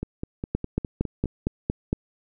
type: two click trains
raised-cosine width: 3 ms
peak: -16 / -10 dBFS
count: 7 / 7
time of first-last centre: 0.03-1.257 / 0.55-1.929 s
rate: 4.89 / 4.35 Hz
effects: none